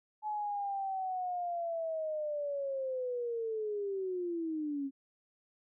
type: linear sweep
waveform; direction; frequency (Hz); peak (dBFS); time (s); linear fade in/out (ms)
sine; down; 857 to 268.7; -33; 0.22-4.91; 50
effects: none